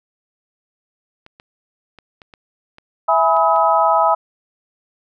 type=clicks; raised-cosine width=0.3 ms; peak=-25 dBFS; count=8; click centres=1.264 / 1.399 / 1.987 / 2.218 / 2.338 / 2.784 / 3.367 / 3.562 s
type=chord; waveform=sine; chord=E major seventh; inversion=none; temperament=equal with one note detuned; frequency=659.3 / 830.6 / 987.8 / 1275.1 Hz; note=E5 / G#5 / B5 / D#6; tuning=0 / 0 / 0 / +42 cents; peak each=-17 dBFS; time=3.08-4.15 s; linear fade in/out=10 ms
effects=none